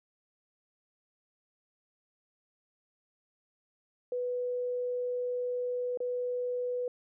sine tone with dropouts, 493.9 Hz, B4, in tune, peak -30 dBFS, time 4.12-6.88 s, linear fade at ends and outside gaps 2 ms, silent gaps 5.974-6.003 s, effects none

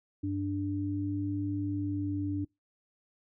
sine tone pair together, 98 / 293.5 Hz, G2 / D4, 0 / -1 cents, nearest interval octave + perfect fifth, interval 1899 cents, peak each -34 / -31 dBFS, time 0.23-2.45 s, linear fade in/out 10 ms, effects noise-tail reverb RT60 0.2 s tail -25 dB re dry

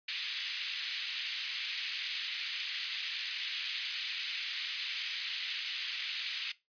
pink band-pass noise, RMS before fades -38 dBFS, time 0.08-6.52 s, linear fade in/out 5 ms, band 2300 to 4600 Hz, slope 24 dB/octave, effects noise-tail reverb RT60 0.2 s tail -18 dB re dry + resampled to 11025 Hz

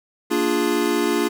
square chord, Bb dominant seventh, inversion none, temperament equal, 233.1 / 293.7 / 349.2 / 415.3 Hz, Bb3 / D4 / F4 / Ab4, 0 / 0 / 0 / 0 cents, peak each -27 / -24 / -23 / -25 dBFS, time 0.3-1.29 s, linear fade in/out 20 ms, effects none

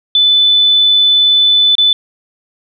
sine tone with dropouts, 3501 Hz, A7, 9 cents flat, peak -6 dBFS, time 0.15-1.93 s, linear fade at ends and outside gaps 2 ms, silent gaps 1.753-1.782 s, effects none

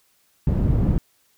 white low-pass noise, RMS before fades -19 dBFS, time 0.47-0.98 s, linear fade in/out 0 ms, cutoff 140 Hz, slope 12 dB/octave, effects white hiss -63 dBFS RMS until 1.37 s

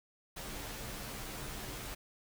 pink noise with comb filter, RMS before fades -43 dBFS, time 0.36-1.95 s, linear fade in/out 10 ms, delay 12 ms, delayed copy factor -0.65, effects none

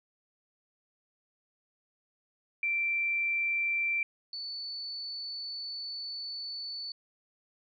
sine tone pair in turn, 2349 / 4475 Hz, D7 / C#8, 0 / +16 cents, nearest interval major seventh, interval 1116 cents, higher second, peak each -27 / -36 dBFS, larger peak first, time 2.63-4.03 / 4.33-6.92 s, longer second, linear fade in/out 2 ms, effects none

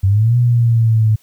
sine linear two-way sweep, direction up then down, 93.1 to 122.4 to 107.7 Hz, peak -9 dBFS, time 0.03-1.16 s, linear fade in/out 10 ms, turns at 0.37 s, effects white hiss -54 dBFS RMS until 1.22 s

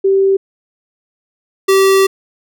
sine / square tone pair in turn, 388.7 / 386.9 Hz, G4 / G4, -15 / -23 cents, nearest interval unison, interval 8 cents, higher first, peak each -8 dBFS, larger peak neither, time 0.04-0.37 / 1.68-2.07 s, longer second, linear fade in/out 10 ms, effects none

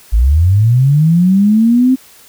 sine linear sweep, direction up, 49.73 to 264 Hz, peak -6 dBFS, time 0.12-1.96 s, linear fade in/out 20 ms, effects white hiss -42 dBFS RMS until 2.28 s

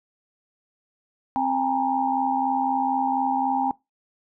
sine tone cluster, 263.6 / 805 / 889 / 952 Hz, C4 / G5 / A5 / A#5, +13 / +46 / +18 / +36 cents, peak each -27 / -23 / -29 / -29 dBFS, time 1.36-3.71 s, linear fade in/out 0 ms, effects noise-tail reverb RT60 0.2 s tail -21 dB re dry

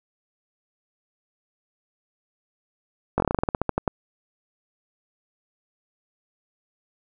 slowing click train, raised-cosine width 1 ms, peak -7 dBFS, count 15, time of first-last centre 3.18-3.878 s, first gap 20 ms, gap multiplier 1.13, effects none

